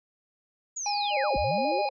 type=linear two-way sweep; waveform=sine; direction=down then up; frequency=6910 to 38.25 to 411.1 Hz; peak=-31 dBFS; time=0.76-1.82 s; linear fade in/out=10 ms; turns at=1.37 s
type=harmonic tone; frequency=822 Hz; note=G#5; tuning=18 cents flat; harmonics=1 / 3 / 5 / 6; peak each=-27 / -37 / -41 / -43 dBFS; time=0.86-1.89 s; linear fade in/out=2 ms
type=tone with vibrato; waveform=sine; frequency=570 Hz; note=C#5; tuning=48 cents sharp; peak=-27 dBFS; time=1.1-1.9 s; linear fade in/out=50 ms; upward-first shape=square; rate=7.3 Hz; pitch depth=100 cents each way
effects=none